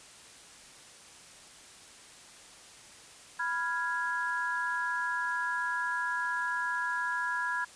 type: chord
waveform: sine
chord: F diminished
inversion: second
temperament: equal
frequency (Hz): 987.8 / 1396.9 / 1661.2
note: Cb6 / F6 / Ab6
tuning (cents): 0 / 0 / 0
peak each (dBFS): -34 / -36 / -32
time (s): 3.39-7.65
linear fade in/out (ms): 10
effects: white hiss -52 dBFS RMS until 7.75 s + resampled to 22050 Hz